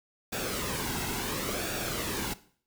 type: noise with flanger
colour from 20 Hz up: pink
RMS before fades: -33 dBFS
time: 0.32-2.34 s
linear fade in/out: 10 ms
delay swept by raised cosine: 0.97 to 1.71 ms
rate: 0.71 Hz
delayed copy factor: -0.55
effects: noise-tail reverb RT60 0.5 s tail -17 dB re dry